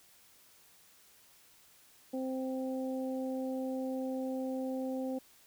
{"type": "harmonic tone", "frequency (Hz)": 261.1, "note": "C4", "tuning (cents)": -3, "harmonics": [1, 2, 3], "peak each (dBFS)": [-35, -38, -47], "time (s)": [2.13, 5.19], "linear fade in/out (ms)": 10, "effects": ["white hiss -62 dBFS RMS until 5.46 s"]}